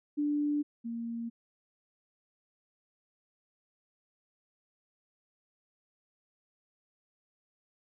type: tone pair in turn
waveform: sine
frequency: 293.7 / 232.2 Hz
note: D4 / A#3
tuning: 0 / -7 cents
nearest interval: major third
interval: 407 cents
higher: first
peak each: -27 / -34 dBFS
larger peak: first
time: 0.17-0.63 / 0.84-1.3 s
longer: neither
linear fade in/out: 20 ms
effects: none